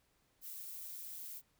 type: noise with amplitude modulation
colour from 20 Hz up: violet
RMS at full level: -45 dBFS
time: 0.41-1.42 s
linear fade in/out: 50 ms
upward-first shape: sine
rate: 171 Hz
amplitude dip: 45%
effects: pink hiss -75 dBFS RMS until 1.59 s